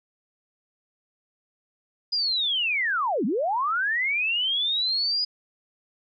sine linear two-way sweep, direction down then up, 4978 to 185 to 4978 Hz, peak -22 dBFS, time 2.12-5.25 s, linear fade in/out 10 ms, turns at 3.25 s, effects none

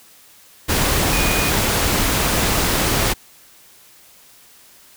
sine tone in noise, 2466 Hz, D#7, 16 cents flat, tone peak -24 dBFS, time 1.12-1.51 s, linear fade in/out 20 ms, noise pink, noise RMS -18 dBFS, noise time 0.68-3.14 s, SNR -9 dB, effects white hiss -48 dBFS RMS until 4.96 s

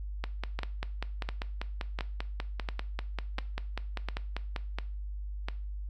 two click trains, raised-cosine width 0.3 ms, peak -18 / -18 dBFS, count 23 / 8, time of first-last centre 0.24-4.562 / 0.59-5.485 s, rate 5.09 / 1.43 Hz, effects noise-tail reverb RT60 0.4 s tail -17 dB re dry + added 50 Hz sine -35 dBFS peak until 5.89 s

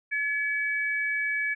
sine tone pair together, 1708.1 / 2280 Hz, G#6 / C#7, +48 / +48 cents, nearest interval perfect fourth, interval 500 cents, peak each -28 dBFS, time 0.11-1.55 s, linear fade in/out 20 ms, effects none

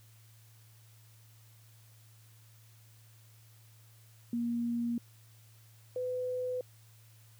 sine tone pair in turn, 236.2 / 502.7 Hz, A#3 / B4, +23 / +31 cents, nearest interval octave + minor second, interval 1308 cents, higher second, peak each -30 / -32 dBFS, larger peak first, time 4.33-4.98 / 5.96-6.61 s, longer neither, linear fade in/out 2 ms, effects added 111 Hz sine -57 dBFS peak until 7.39 s + white hiss -64 dBFS RMS until 7.39 s

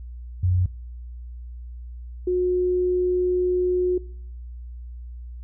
sine tone pair in turn, 90.5 / 362 Hz, F#2 / F#4, -38 / -38 cents, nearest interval 2 octaves, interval 2400 cents, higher second, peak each -17 / -19 dBFS, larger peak first, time 0.43-0.66 / 2.27-3.98 s, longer second, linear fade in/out 5 ms, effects noise-tail reverb RT60 0.6 s tail -22 dB re dry + added 60 Hz sine -34 dBFS peak until 5.43 s

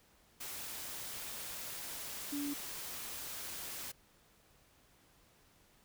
sine tone in noise, 287.3 Hz, D4, 38 cents flat, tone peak -36 dBFS, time 2.32-2.54 s, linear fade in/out 10 ms, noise white, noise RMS -44 dBFS, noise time 0.4-3.92 s, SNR +5 dB, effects pink hiss -67 dBFS RMS until 5.84 s

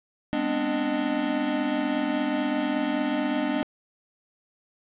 square tone cluster, 206.3 / 250.2 / 266.6 / 295.3 / 614 Hz, G#3 / B3 / C4 / D4 / D#5, -11 / +23 / +33 / +10 / -23 cents, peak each -35 / -30 / -35 / -28 / -33 dBFS, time 0.33-3.63 s, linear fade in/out 0 ms, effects resampled to 8000 Hz + 9-bit

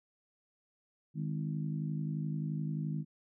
harmonic tone with a mistuned harmonic, 51.5 Hz, G#1, 14 cents flat, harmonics 3 / 4 / 5 / 6, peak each -34 / -40 / -44 / -49 dBFS, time 1.14-3.05 s, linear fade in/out 50 ms, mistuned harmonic 6, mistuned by +64 cents, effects none

